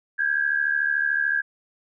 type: tone pair together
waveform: sine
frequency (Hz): 1587.6 / 1661.2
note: G6 / G#6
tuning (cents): +22 / 0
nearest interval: minor second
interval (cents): 78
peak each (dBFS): -23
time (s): 0.18-1.42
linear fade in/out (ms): 20
effects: none